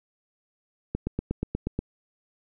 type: click train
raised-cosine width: 3 ms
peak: -14 dBFS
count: 8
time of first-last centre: 0.95-1.79 s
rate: 8.33 Hz
effects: none